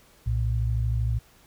sine tone pair together, 61.74 / 114.61 Hz, B1 / A#2, 0 / -29 cents, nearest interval major seventh, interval 1071 cents, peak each -25 dBFS, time 0.26-1.19 s, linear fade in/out 10 ms, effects pink hiss -57 dBFS RMS until 1.46 s

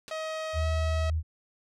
white noise with exponential decay, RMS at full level -35 dBFS, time 0.08-0.15 s, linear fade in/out 0 ms, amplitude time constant 15 ms
sawtooth tone with pitch glide, 633 to 642.2 Hz, D#5 to E5, +30 to -45 cents, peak -28 dBFS, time 0.11-1.1 s, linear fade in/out 2 ms, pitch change +25 cents, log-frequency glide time 0.56-0.66 s
sine tone, 79.5 Hz, D#2, 38 cents sharp, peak -25 dBFS, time 0.53-1.23 s, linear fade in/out 50 ms
effects low-pass 6000 Hz 12 dB/octave

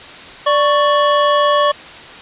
square tone pair together, 587.3 / 1111.4 Hz, D5 / C#6, 0 / +4 cents, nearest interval major seventh, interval 1104 cents, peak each -14 dBFS, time 0.46-1.72 s, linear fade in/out 10 ms, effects white hiss -34 dBFS RMS until 2.21 s + resampled to 8000 Hz

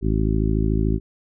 harmonic tone, 53.6 Hz, A1, 45 cents flat, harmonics 1 / 2 / 3 / 4 / 5 / 6 / 7, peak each -21 / -24 / -26 / -27 / -28 / -29 / -29 dBFS, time 0.01-1 s, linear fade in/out 50 ms, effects none

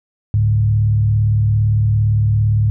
sine tone with frequency modulation, 106.4 Hz, G#2, 42 cents sharp, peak -11 dBFS, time 0.34-2.7 s, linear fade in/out 0 ms, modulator 37.6 Hz, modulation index 0.54, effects none

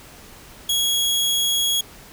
sawtooth tone, 3322 Hz, G#7, in tune, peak -15 dBFS, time 0.69-1.81 s, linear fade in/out 5 ms, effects pink hiss -44 dBFS RMS until 2.12 s

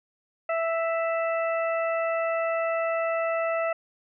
harmonic tone, 660 Hz, E5, 2 cents sharp, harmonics 1 / 2 / 3 / 4, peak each -25 / -31 / -35 / -37 dBFS, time 0.49-3.73 s, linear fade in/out 5 ms, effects none

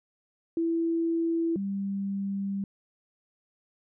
sine tone pair in turn, 331.9 / 197.35 Hz, E4 / G3, +12 / +12 cents, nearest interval major sixth, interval 900 cents, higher first, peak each -24 / -28 dBFS, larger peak first, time 0.57-1.56 / 1.56-2.64 s, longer second, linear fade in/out 2 ms, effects none

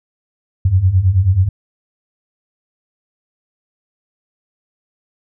sine beating tone pair, 87.7 / 97 Hz, F2 / G2, +8 / -18 cents, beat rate 9.3 Hz, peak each -15 / -11 dBFS, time 0.65-1.49 s, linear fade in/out 5 ms, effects none

